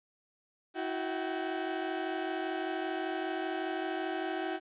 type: tone cluster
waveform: 30% pulse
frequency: 323.9 / 369 / 771 Hz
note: E4 / F#4 / G5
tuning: -30 / -5 / -29 cents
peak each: -34 / -34 / -36 dBFS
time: 0.74-4.6 s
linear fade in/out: 50 ms
effects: resampled to 8000 Hz + 11-bit